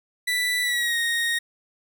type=tone with pitch glide; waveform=30% pulse; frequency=1975.5 to 1864.6 Hz; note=B6 to A#6; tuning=0 to 0 cents; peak=-19 dBFS; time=0.27-1.39 s; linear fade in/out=10 ms; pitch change=-100 cents; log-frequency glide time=0.62-0.97 s; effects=none